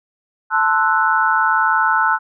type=chord; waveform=sine; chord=F# half-diminished seventh; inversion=first; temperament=equal; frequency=880 / 1046.5 / 1318.5 / 1480 Hz; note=A5 / C6 / E6 / F#6; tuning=0 / 0 / 0 / 0 cents; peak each=-18 / -22 / -18 / -17 dBFS; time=0.5-2.19 s; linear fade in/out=50 ms; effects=none